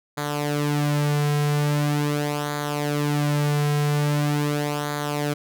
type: tone with flanger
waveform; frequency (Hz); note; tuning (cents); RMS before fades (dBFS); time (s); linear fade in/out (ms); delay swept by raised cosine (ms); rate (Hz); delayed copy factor
sawtooth; 146.83; D3; 0; -23; 0.17-5.34; 10; 0.36 to 3.36; 0.42; -0.65
effects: none